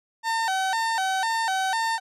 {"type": "tone with vibrato", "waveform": "30% pulse", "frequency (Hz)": 830.6, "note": "G#5", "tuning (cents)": 0, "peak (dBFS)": -20, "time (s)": [0.23, 2], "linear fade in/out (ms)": 50, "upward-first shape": "square", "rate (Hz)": 2, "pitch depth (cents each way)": 150, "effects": ["low-pass 9000 Hz 12 dB/octave"]}